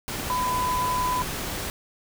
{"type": "tone in noise", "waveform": "sine", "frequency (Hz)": 1001, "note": "B5", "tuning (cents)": 23, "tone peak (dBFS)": -23, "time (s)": [0.3, 1.22], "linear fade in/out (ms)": 0, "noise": "pink", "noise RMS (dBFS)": -31, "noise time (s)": [0.08, 1.7], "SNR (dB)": 5, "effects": []}